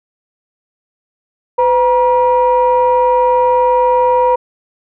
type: tone pair together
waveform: sine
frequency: 504.8 / 954 Hz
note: B4 / A#5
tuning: +38 / +40 cents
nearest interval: major seventh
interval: 1102 cents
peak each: -10 dBFS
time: 1.58-4.36 s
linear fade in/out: 10 ms
effects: tanh soft clip ceiling -3 dBFS